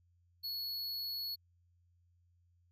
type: tone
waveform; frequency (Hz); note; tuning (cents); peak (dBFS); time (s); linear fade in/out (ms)
square; 4374; C#8; -24; -38; 0.43-1.36; 20
effects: added 87 Hz sine -68 dBFS peak until 2.71 s